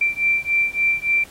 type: beating tone pair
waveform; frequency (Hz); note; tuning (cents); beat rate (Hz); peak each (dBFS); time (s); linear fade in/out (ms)
sine; 2349 / 2352.5; D7 / D7; 0 / +2; 3.5; -20; 0.01-1.24; 5
effects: pink hiss -46 dBFS RMS until 1.3 s + AAC 48 kbps